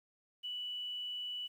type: tone with quantisation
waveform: sine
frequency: 2960 Hz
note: F#7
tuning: in tune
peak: -38 dBFS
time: 0.43-1.48 s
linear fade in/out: 20 ms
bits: 11
effects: none